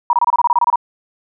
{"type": "tone bursts", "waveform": "sine", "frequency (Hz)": 956, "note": "A#5", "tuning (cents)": 43, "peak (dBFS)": -9, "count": 12, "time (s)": [0.1, 0.758], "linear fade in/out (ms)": 2, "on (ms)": 31, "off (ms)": 26, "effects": []}